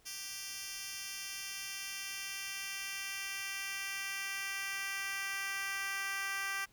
10% pulse tone with high-pass filter sweep, 392 Hz, G4, in tune, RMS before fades -40 dBFS, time 0.05-6.66 s, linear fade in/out 20 ms, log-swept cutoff 4200 to 1500 Hz, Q 1.2, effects pink hiss -67 dBFS RMS until 6.72 s

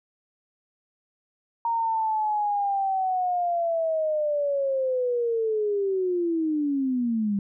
sine linear sweep, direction down, 932.3 to 196 Hz, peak -22 dBFS, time 1.65-7.39 s, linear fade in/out 2 ms, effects none

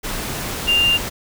sine tone in noise, 2794 Hz, F7, in tune, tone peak -13 dBFS, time 0.67-0.98 s, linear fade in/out 20 ms, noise pink, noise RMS -26 dBFS, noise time 0.03-1.1 s, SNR +10 dB, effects none

